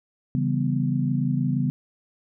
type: chord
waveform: sine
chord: C# half-diminished seventh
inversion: none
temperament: equal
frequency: 138.59 / 164.81 / 196 / 246.9 Hz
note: C#3 / E3 / G3 / B3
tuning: 0 / 0 / 0 / 0 cents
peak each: -24 / -28 / -29 / -26 dBFS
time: 0.35-1.7 s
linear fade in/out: 0 ms
effects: none